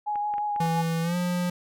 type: tone with vibrato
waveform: sine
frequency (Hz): 830.6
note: G#5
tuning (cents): 0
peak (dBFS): -25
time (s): 0.06-0.83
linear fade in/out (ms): 20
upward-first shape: sine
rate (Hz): 5.8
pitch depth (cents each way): 17
type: clicks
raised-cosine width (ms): 0.5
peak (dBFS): -27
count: 5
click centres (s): 0.157 / 0.339 / 0.382 / 0.562 / 0.659
type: tone with pitch glide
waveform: square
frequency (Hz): 164.81 to 177.66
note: E3 to F3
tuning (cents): 0 to +30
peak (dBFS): -25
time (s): 0.6-1.5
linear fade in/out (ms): 5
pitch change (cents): +130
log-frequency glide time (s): 1.02-1.16
effects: none